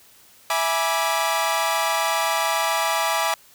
sawtooth chord, E dominant seventh, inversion none, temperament equal with one note detuned, 659.3 / 830.6 / 975.3 / 1174.7 Hz, E5 / G#5 / B5 / D6, 0 / 0 / -22 / 0 cents, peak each -22 dBFS, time 0.5-3.34 s, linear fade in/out 2 ms, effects white hiss -52 dBFS RMS until 3.54 s

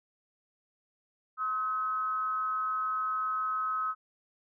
sine tone with amplitude modulation, 1277 Hz, D#6, 45 cents sharp, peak -26 dBFS, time 1.37-3.95 s, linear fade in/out 50 ms, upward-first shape sine, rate 227 Hz, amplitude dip 55%, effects none

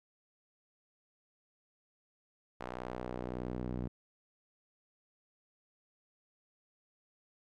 sawtooth tone with band-pass filter sweep, 61.74 Hz, B1, in tune, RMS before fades -40 dBFS, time 2.6-3.88 s, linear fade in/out 10 ms, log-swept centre 940 to 210 Hz, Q 0.86, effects none

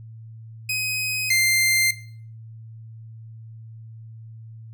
sawtooth tone pair in turn, 2519 / 2093 Hz, D#7 / C7, +21 / 0 cents, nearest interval minor third, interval 321 cents, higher first, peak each -19 / -13 dBFS, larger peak second, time 0.69-1.3 / 1.3-1.91 s, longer neither, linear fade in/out 5 ms, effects noise-tail reverb RT60 0.5 s tail -17 dB re dry + added 112 Hz sine -38 dBFS peak until 4.73 s

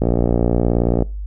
click train, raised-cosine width 2 ms, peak -3 dBFS, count 60, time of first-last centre 0.02-1.023 s, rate 58.8 Hz, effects noise-tail reverb RT60 0.3 s tail -23 dB re dry + added 50 Hz sine -24 dBFS peak until 1.26 s

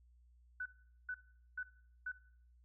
sine tone bursts, 1495 Hz, F#6, 17 cents sharp, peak -38 dBFS, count 4, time 0.6-2.118 s, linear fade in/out 5 ms, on 57 ms, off 430 ms, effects noise-tail reverb RT60 0.6 s tail -18 dB re dry + added 60 Hz sine -63 dBFS peak until 2.64 s

